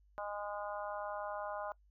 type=harmonic tone; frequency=205.6 Hz; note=G#3; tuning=17 cents flat; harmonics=3 / 4 / 5 / 6 / 7; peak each=-42 / -44 / -46 / -48 / -49 dBFS; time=0.18-1.72 s; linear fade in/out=0 ms; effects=noise-tail reverb RT60 0.1 s tail -22 dB re dry + added 50 Hz sine -64 dBFS peak until 1.9 s